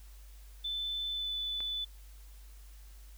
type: tone with pitch glide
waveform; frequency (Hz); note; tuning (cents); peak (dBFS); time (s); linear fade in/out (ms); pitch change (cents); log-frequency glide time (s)
sine; 3520 to 3488; A7 to A7; 0 to -16; -33; 0.64-1.85; 10; -16; 1.1-1.37
type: click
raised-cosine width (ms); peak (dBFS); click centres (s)
0.3; -30; 1.605
effects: added 50 Hz sine -49 dBFS peak until 3.17 s + white hiss -62 dBFS RMS until 3.17 s

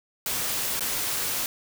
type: noise with dropouts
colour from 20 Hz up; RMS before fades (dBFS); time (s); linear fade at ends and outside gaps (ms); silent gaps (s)
white; -28; 0.26-1.46; 1; 0.795-0.807
effects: none

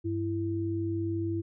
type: tone pair together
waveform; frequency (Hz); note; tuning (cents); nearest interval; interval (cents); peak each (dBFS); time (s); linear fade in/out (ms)
sine; 98.9 / 332.7; G2 / E4; +16 / +16; octave + major sixth; 2100; -32 / -30; 0.04-1.42; 20
effects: none

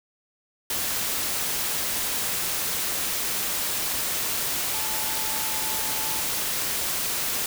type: tone in noise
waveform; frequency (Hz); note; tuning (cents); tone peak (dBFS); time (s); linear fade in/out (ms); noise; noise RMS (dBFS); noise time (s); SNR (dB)
sine; 871; A5; -18; -37; 4.74-6.21; 2; white; -27; 0.7-7.46; -13
effects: none

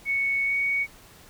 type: tone with pitch glide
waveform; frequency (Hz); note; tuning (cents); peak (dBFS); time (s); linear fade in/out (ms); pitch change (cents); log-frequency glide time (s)
sine; 2217 to 2235; C#7 to C#7; 0 to +14; -22; 0.05-0.87; 50; +14; 0.44-0.54
effects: pink hiss -51 dBFS RMS until 1.29 s

